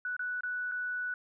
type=tone with dropouts; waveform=sine; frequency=1480 Hz; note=F#6; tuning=in tune; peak=-32 dBFS; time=0.05-1.14 s; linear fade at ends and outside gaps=2 ms; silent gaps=0.166-0.193 / 0.408-0.434 / 0.715-0.719 s; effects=none